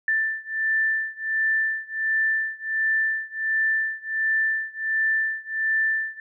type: beating tone pair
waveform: sine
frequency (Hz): 1770 / 1771.4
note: A6 / A6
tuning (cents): +10 / +11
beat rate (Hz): 1.4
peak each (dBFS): -24 / -25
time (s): 0.08-6.2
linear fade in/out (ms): 2
effects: none